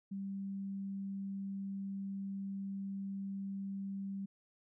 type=tone; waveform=sine; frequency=196 Hz; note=G3; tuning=in tune; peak=-38 dBFS; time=0.11-4.26 s; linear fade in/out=10 ms; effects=none